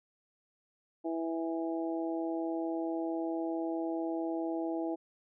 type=harmonic tone; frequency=164.5 Hz; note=E3; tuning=3 cents flat; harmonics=2 / 3 / 4 / 5; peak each=-33 / -42 / -39 / -43 dBFS; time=1.04-4.96 s; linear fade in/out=20 ms; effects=none